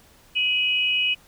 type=tone pair together; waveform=sine; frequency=2521 / 2929 Hz; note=D#7 / F#7; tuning=+22 / -18 cents; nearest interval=minor third; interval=260 cents; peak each=-22 dBFS; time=0.35-1.15 s; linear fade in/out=20 ms; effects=pink hiss -54 dBFS RMS until 1.27 s